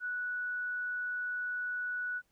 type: tone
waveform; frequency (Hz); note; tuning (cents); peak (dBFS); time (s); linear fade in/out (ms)
sine; 1475; F#6; -6; -33; 0-2.22; 50
effects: pink hiss -75 dBFS RMS until 2.31 s